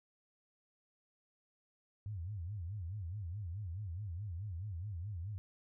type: tone with vibrato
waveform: sine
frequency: 94 Hz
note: F#2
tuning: 28 cents sharp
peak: -39 dBFS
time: 2.06-5.38 s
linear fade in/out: 0 ms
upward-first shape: sine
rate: 4.7 Hz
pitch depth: 240 cents each way
effects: none